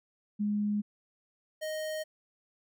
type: tone pair in turn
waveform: sine / square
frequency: 207.7 / 622.4 Hz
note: G#3 / D#5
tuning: 0 / 0 cents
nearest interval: octave + perfect fifth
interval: 1900 cents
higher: second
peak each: -27 / -34 dBFS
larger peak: first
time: 0.39-0.82 / 1.61-2.04 s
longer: neither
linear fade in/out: 20 ms
effects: none